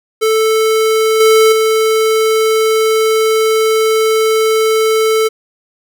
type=tone with level steps; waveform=square; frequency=440 Hz; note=A4; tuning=in tune; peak=-10 / -6 / -10 dBFS; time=0.21-5.29 s; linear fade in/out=20 ms; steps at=1.2 / 1.52 s; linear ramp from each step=5 ms; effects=none